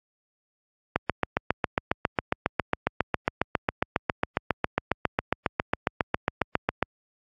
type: click train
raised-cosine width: 0.5 ms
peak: -6 dBFS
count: 44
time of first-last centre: 0.96-6.826 s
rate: 7.33 Hz
effects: high-pass 60 Hz 12 dB/octave + AAC 32 kbps